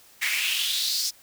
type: noise with high-pass filter sweep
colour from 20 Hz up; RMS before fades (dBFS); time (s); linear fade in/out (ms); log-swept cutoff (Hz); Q
pink; -26; 0.21-1.11; 20; 2000 to 5400; 4.7
effects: white hiss -54 dBFS RMS until 1.22 s